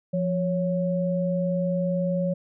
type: tone pair together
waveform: sine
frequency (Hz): 174.61 / 554.4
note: F3 / C#5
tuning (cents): 0 / 0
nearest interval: octave + minor sixth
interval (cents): 2000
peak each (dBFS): -24 / -26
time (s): 0.13-2.34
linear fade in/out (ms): 10
effects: none